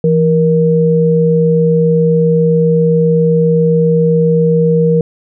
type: tone pair together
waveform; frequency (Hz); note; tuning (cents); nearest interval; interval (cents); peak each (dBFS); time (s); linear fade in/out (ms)
sine; 166.12 / 470.9; E3 / A#4; +14 / +18; octave + tritone; 1804; -10; 0.04-5.01; 2
effects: none